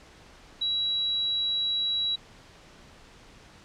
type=tone; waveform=sine; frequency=3900 Hz; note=B7; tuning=23 cents flat; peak=-24 dBFS; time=0.61-2.16 s; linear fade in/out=10 ms; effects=pink hiss -52 dBFS RMS until 3.64 s + low-pass 6000 Hz 12 dB/octave